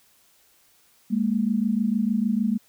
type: tone pair together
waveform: sine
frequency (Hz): 204.4 / 231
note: G#3 / A#3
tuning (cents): -27 / -16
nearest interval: major second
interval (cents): 211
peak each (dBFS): -23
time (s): 1.1-2.58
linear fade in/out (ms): 20
effects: white hiss -60 dBFS RMS until 2.68 s